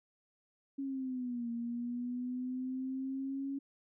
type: linear two-way sweep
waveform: sine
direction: down then up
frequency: 276.8 to 233.1 to 276.8 Hz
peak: -35 dBFS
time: 0.78-3.59 s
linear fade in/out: 10 ms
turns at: 1.5 s
effects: none